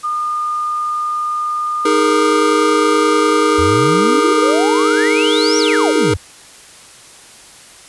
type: tone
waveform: sine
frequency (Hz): 1216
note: D#6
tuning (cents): -40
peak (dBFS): -16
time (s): 0.03-4.53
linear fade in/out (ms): 20
type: chord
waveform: square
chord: D# suspended fourth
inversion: none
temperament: equal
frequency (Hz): 311.1 / 415.3 / 466.2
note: D#4 / G#4 / A#4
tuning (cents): 0 / 0 / 0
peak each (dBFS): -17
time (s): 1.85-6.14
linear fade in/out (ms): 5
type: exponential two-way sweep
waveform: sine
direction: up then down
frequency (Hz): 77.9 to 5920 to 77.9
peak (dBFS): -17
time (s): 3.58-6.17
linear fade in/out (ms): 10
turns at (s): 5.58
effects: white hiss -40 dBFS RMS until 7.88 s + resampled to 24000 Hz